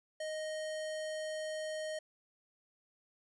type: tone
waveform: square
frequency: 622.3 Hz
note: D#5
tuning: in tune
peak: -38 dBFS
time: 0.2-1.99 s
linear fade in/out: 5 ms
effects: resampled to 24000 Hz